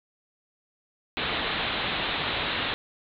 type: low-pass noise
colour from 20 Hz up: white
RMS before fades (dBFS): -29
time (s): 1.17-2.74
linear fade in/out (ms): 0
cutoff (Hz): 4000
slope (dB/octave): 96
effects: none